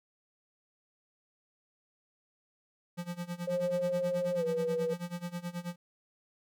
square tone with tremolo, 174.61 Hz, F3, in tune, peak -34 dBFS, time 2.97-5.76 s, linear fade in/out 20 ms, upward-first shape sine, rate 9.3 Hz, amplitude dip 90%
sine tone with pitch glide, 534 to 486.9 Hz, C5 to B4, +35 to -25 cents, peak -29 dBFS, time 3.47-4.94 s, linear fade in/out 10 ms, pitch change -160 cents, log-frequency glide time 4.36-4.44 s
effects none

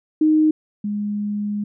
sine tone pair in turn, 310 / 206.9 Hz, D#4 / G#3, -6 / -6 cents, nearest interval perfect fifth, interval 700 cents, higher first, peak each -12 / -21 dBFS, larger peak first, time 0.21-0.51 / 0.84-1.64 s, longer second, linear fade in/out 5 ms, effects none

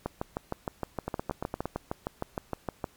two click trains, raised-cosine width 1 ms, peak -16 / -17 dBFS, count 19 / 6, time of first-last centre 0.06-2.842 / 1.08-1.656 s, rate 6.47 / 8.68 Hz, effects pink hiss -60 dBFS RMS until 2.96 s + MP3 96 kbps

